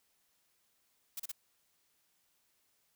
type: noise bursts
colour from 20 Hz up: blue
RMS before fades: -40 dBFS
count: 3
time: 1.17-1.317 s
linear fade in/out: 5 ms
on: 27 ms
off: 33 ms
effects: white hiss -75 dBFS RMS until 2.95 s